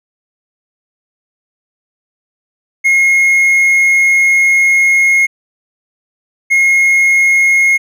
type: tone pair in turn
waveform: triangle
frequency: 2154 / 2154 Hz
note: C7 / C7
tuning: +50 / +50 cents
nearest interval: unison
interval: 0 cents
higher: neither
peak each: -5 dBFS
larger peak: neither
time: 2.84-5.27 / 6.5-7.78 s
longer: first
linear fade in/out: 20 ms
effects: none